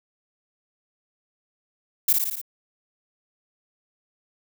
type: noise with echo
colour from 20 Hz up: violet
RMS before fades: -18 dBFS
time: 2.08-2.13 s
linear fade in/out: 5 ms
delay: 57 ms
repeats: 5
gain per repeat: -3 dB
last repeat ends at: 2.415 s
effects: none